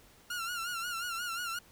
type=tone with vibrato; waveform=sawtooth; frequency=1396.9 Hz; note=F6; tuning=in tune; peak=-31 dBFS; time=0.3-1.59 s; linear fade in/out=5 ms; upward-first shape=sine; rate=5.6 Hz; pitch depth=76 cents each way; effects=pink hiss -60 dBFS RMS until 1.71 s